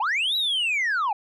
sine linear two-way sweep, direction up then down, 774 to 3951 to 774 Hz, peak -19 dBFS, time 0-1.13 s, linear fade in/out 5 ms, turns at 0.36 s, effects tanh soft clip ceiling -20 dBFS

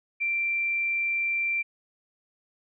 sine tone, 2356 Hz, D7, 5 cents sharp, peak -24 dBFS, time 0.2-1.63 s, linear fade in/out 20 ms, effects none

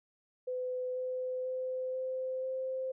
sine tone with pitch steps, 505 / 509.1 / 513.2 / 517.4 / 521.6 Hz, B4 / C5 / C5 / C5 / C5, +39 / -47 / -34 / -19 / -5 cents, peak -33 dBFS, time 0.47-2.92 s, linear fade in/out 10 ms, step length 490 ms, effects none

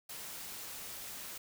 white noise, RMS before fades -45 dBFS, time 0.09-1.38 s, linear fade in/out 5 ms, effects none

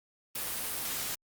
white noise, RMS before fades -35 dBFS, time 0.35-1.15 s, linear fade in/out 5 ms, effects Opus 32 kbps

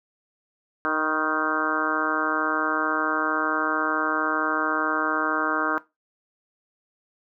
harmonic tone with a mistuned harmonic, 155.56 Hz, D#3, in tune, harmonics 2 / 3 / 4 / 5 / 6 / 7 / 8 / 9 / 10, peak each -30 / -33 / -33 / -35 / -33 / -31 / -29 / -30 / -29 dBFS, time 0.85-5.78 s, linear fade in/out 0 ms, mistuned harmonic 6, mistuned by +63 cents, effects noise-tail reverb RT60 0.2 s tail -17 dB re dry

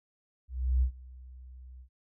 sine tone with ADSR envelope, 63.3 Hz, B1, 43 cents sharp, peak -21 dBFS, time 0.48-1.89 s, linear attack 340 ms, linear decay 91 ms, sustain -24 dB, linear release 85 ms, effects none

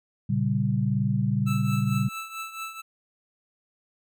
sine chord, G diminished, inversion first, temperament equal, 116.54 / 138.59 / 196 Hz, Bb2 / Db3 / G3, 0 / 0 / 0 cents, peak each -26 dBFS, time 0.29-2.09 s, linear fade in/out 10 ms
25% pulse tone with tremolo, 1318.5 Hz, E6, in tune, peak -27 dBFS, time 1.46-2.82 s, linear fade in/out 20 ms, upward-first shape triangle, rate 4.5 Hz, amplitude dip 75%
effects none

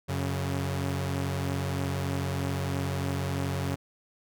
sawtooth tone pair together, 91.35 / 138.6 Hz, F#2 / C#3, -22 / 0 cents, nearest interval perfect fifth, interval 722 cents, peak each -27 dBFS, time 0.08-3.76 s, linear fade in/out 20 ms, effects none

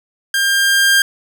sawtooth tone with level ramp, 1600 Hz, G6, 35 cents sharp, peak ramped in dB -10 to -5 dBFS, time 0.34-1.02 s, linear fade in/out 2 ms, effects none

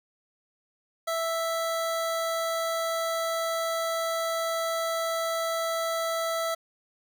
25% pulse tone, 659.3 Hz, E5, in tune, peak -23 dBFS, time 1.07-6.55 s, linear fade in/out 10 ms, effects none

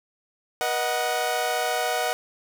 sawtooth chord, B major, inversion none, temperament equal with one note detuned, 482 / 622.3 / 740 Hz, B4 / D#5 / F#5, -42 / 0 / 0 cents, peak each -26 / -25 / -22 dBFS, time 0.61-2.13 s, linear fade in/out 0 ms, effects none

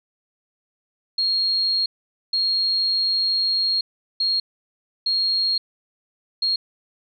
sine tone bursts at uneven times, 4262 Hz, C8, 31 cents sharp, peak -18 dBFS, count 5, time 1.18-1.86 / 2.33-3.81 / 4.2-4.4 / 5.06-5.58 / 6.42-6.56 s, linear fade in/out 5 ms, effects none

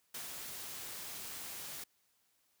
white noise with ADSR envelope, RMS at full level -43 dBFS, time 0.14-1.84 s, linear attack 7 ms, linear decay 130 ms, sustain -2 dB, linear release 6 ms, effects white hiss -75 dBFS RMS until 2.6 s + high-pass 60 Hz 12 dB/octave

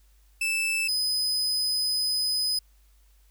40% pulse tone pair in turn, 2637 / 5016 Hz, E7 / D#8, 0 / +13 cents, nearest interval major seventh, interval 1113 cents, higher second, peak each -23 / -23 dBFS, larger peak neither, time 0.41-0.88 / 0.88-2.59 s, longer second, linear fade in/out 5 ms, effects added 50 Hz sine -56 dBFS peak until 3.3 s + white hiss -67 dBFS RMS until 3.3 s

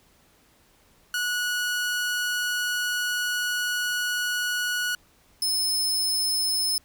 sawtooth tone pair in turn, 1464 / 5217 Hz, F#6 / E8, -19 / -19 cents, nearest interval octave + minor seventh, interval 2200 cents, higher second, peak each -21 / -20 dBFS, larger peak second, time 1.14-4.95 / 5.42-6.78 s, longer first, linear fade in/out 2 ms, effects pink hiss -60 dBFS RMS until 6.84 s

